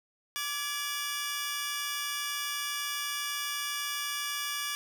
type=tone cluster; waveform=15% pulse; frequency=1168 / 1694 / 2886 Hz; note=D6 / G#6 / F#7; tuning=-10 / +34 / -44 cents; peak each=-30 dBFS; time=0.36-4.75 s; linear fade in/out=0 ms; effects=none